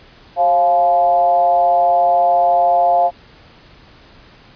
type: tone with frequency modulation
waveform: sine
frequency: 698.5 Hz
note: F5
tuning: in tune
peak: -10 dBFS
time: 0.36-3.11 s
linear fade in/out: 50 ms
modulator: 161 Hz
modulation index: 0.68
effects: pink hiss -45 dBFS RMS until 4.55 s + resampled to 11025 Hz